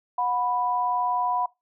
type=tone pair together; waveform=sine; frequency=728 / 987.8 Hz; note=F#5 / B5; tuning=-28 / 0 cents; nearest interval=perfect fourth; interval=528 cents; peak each=-26 / -24 dBFS; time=0.18-1.46 s; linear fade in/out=5 ms; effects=noise-tail reverb RT60 0.2 s tail -21 dB re dry